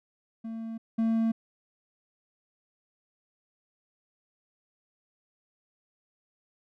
triangle tone pair in turn, 225.6 / 225.6 Hz, A3 / A3, +44 / +44 cents, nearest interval unison, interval 0 cents, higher neither, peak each -32 / -21 dBFS, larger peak second, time 0.44-0.78 / 0.98-1.32 s, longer neither, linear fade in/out 10 ms, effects none

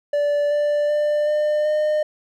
triangle tone with pitch steps, 582 / 588.4 / 594.9 / 601.5 / 608.1 Hz, D5 / D5 / D5 / D5 / D#5, -16 / +3 / +22 / +41 / -40 cents, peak -15 dBFS, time 0.13-2.03 s, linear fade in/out 5 ms, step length 380 ms, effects none

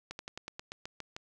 slowing click train, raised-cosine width 0.2 ms, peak -23 dBFS, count 10, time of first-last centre 0.11-1.165 s, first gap 81 ms, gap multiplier 1.09, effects none

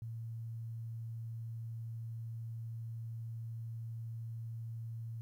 sine tone, 114.1 Hz, A#2, 37 cents flat, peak -40 dBFS, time 0.02-5.21 s, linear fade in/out 0 ms, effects 12-bit

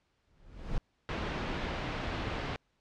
brown noise with exponential growth, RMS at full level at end -30 dBFS, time 0.27-0.78 s, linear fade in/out 1 ms, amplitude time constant 110 ms
pink low-pass noise, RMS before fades -36 dBFS, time 1.09-2.56 s, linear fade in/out 0 ms, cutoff 3300 Hz, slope 12 dB/octave
effects pink hiss -75 dBFS RMS until 2.8 s + low-pass 5000 Hz 12 dB/octave

